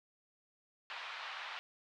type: band-pass noise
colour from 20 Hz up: pink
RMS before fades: -45 dBFS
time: 0.9-1.59 s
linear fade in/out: 0 ms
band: 870 to 3700 Hz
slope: 24 dB/octave
effects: none